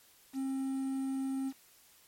triangle tone with quantisation, 267.5 Hz, C4, 38 cents sharp, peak -30 dBFS, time 0.33-1.53 s, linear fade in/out 50 ms, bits 9, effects white hiss -62 dBFS RMS until 2.07 s + MP3 64 kbps

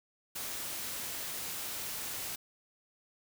white noise, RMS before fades -39 dBFS, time 0.35-2.36 s, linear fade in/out 10 ms, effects none

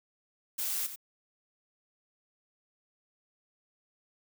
blue noise with echo, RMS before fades -33 dBFS, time 0.58-0.87 s, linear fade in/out 10 ms, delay 91 ms, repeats 1, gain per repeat -10 dB, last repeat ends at 0.961 s, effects none

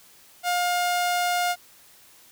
sawtooth tone, 710 Hz, F5, 28 cents sharp, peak -18 dBFS, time 0.43-1.56 s, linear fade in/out 50 ms, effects white hiss -53 dBFS RMS until 2.31 s

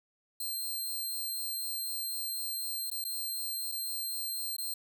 10% pulse tone with dropouts, 4163 Hz, C8, 10 cents flat, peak -27 dBFS, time 0.4-4.74 s, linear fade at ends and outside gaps 5 ms, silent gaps 2.902-2.914 / 3.042-3.049 / 3.717-3.721 / 4.567-4.582 s, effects none

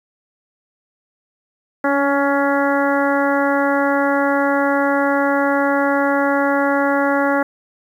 harmonic tone with a mistuned harmonic, 280 Hz, C#4, 18 cents sharp, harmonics 1 / 2 / 3 / 4 / 5 / 6 / 7, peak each -19 / -19 / -22 / -25 / -23 / -25 / -29 dBFS, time 1.84-7.43 s, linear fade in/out 5 ms, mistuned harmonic 1, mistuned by +15 cents, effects 8-bit

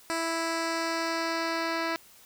10% pulse tone with low-pass filter sweep, 329.6 Hz, E4, in tune, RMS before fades -30 dBFS, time 0.1-1.96 s, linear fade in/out 0 ms, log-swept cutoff 8500 to 3900 Hz, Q 1.4, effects white hiss -55 dBFS RMS until 2.25 s

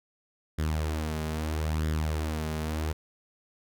sawtooth tone with flanger, 77.78 Hz, D#2, in tune, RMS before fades -30 dBFS, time 0.58-2.93 s, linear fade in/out 10 ms, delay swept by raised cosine 0.57 to 4.87 ms, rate 0.77 Hz, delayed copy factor +0.55, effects none

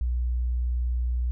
sine tone, 60.8 Hz, B1, 26 cents flat, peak -23 dBFS, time 0.01-1.31 s, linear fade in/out 0 ms, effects none

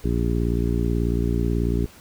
harmonic tone, 58.27 Hz, A#1, in tune, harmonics 1 / 2 / 3 / 4 / 5 / 6 / 7, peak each -23 / -26 / -28 / -29 / -30 / -31 / -31 dBFS, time 0.04-1.86 s, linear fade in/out 5 ms, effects pink hiss -48 dBFS RMS until 2 s

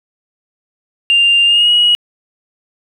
sine tone with pitch glide, 2794 to 2903 Hz, F7 to F#7, 0 to -34 cents, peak -6 dBFS, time 1.1-1.95 s, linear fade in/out 0 ms, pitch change +66 cents, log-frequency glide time 1.45-1.71 s, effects tanh soft clip ceiling -3 dBFS + 8-bit

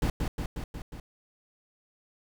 brown noise with echo, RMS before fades -26 dBFS, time 0.02-0.1 s, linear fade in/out 2 ms, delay 180 ms, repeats 5, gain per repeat -3 dB, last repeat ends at 1 s, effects none

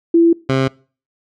sine / 15% pulse tone pair in turn, 335.5 / 133.14 Hz, E4 / C3, +31 / +31 cents, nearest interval octave + major third, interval 1600 cents, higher first, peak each -7 dBFS, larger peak neither, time 0.14-0.33 / 0.49-0.68 s, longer neither, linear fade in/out 5 ms, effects noise-tail reverb RT60 0.4 s tail -24 dB re dry + low-pass 4000 Hz 12 dB/octave

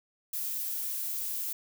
violet noise, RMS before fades -34 dBFS, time 0.33-1.53 s, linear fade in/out 5 ms, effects none

